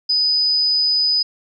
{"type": "tone", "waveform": "sine", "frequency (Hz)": 4988, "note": "D#8", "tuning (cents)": 3, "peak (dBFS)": -14, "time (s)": [0.09, 1.23], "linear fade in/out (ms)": 10, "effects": []}